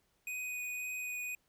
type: tone with vibrato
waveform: square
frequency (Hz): 2489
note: D#7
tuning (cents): 0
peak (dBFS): -38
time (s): 0.27-1.35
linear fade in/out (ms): 2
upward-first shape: sine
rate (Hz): 1.9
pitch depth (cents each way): 9
effects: pink hiss -75 dBFS RMS until 1.48 s